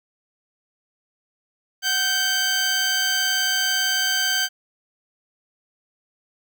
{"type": "tone pair together", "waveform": "15% pulse", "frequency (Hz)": [740, 1558.1], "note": ["F#5", "G6"], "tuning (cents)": [0, -11], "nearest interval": "octave + minor second", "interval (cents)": 1289, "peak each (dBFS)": [-25, -13], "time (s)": [1.82, 4.49], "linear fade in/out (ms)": 50, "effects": []}